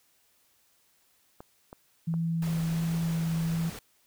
clicks, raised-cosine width 1 ms, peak -29 dBFS, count 3, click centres 1.405 / 1.729 / 2.14 s
sine tone with vibrato, 164.81 Hz, E3, in tune, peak -26 dBFS, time 2.07-3.7 s, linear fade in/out 10 ms, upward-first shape sine, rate 1.4 Hz, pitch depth 10 cents each way
pink noise, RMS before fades -42 dBFS, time 2.42-3.79 s, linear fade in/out 2 ms
effects white hiss -67 dBFS RMS until 4.06 s

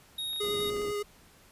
square tone, 3751 Hz, A#7, 10 cents sharp, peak -33 dBFS, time 0.18-0.7 s, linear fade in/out 5 ms
clicks, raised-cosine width 0.3 ms, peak -35 dBFS, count 9, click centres 0.332 / 0.362 / 0.447 / 0.541 / 0.604 / 0.645 / 0.702 / 0.766 / 0.817 s
square tone with vibrato, 412.7 Hz, G#4, 11 cents flat, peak -31 dBFS, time 0.4-1.03 s, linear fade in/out 10 ms, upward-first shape square, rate 10 Hz, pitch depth 10 cents each way
white low-pass noise, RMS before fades -43 dBFS, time 0.43-0.92 s, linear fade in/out 5 ms, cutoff 460 Hz, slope 24 dB/octave
effects pink hiss -58 dBFS RMS until 1.51 s + resampled to 32000 Hz

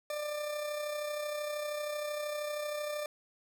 40% pulse tone with amplitude modulation, 595 Hz, D5, 22 cents sharp, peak -32 dBFS, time 0.1-3.06 s, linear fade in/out 2 ms, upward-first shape sine, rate 32.9 Hz, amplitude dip 40%, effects none

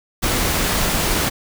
pink noise, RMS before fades -19 dBFS, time 0.22-1.3 s, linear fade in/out 20 ms, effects none

